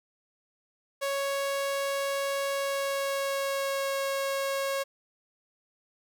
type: tone with pitch glide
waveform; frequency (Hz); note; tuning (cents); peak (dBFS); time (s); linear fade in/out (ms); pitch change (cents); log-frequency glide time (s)
sawtooth; 554.4 to 548; C#5 to C#5; 0 to -20; -24; 1.01-4.84; 20; -20; 2.49-3.95
effects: 11-bit